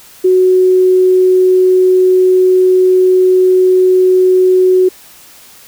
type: tone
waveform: sine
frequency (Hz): 370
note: F#4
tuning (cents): 0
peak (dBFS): -5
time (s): 0.24-4.89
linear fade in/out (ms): 10
effects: white hiss -39 dBFS RMS until 5.67 s